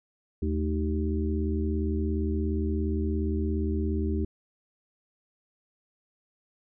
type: harmonic tone with a mistuned harmonic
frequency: 77.2 Hz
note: D#2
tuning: 13 cents flat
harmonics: 1 / 3 / 4 / 5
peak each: -27 / -32 / -33 / -34 dBFS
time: 0.42-4.25 s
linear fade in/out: 5 ms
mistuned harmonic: 3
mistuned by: -110 cents
effects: none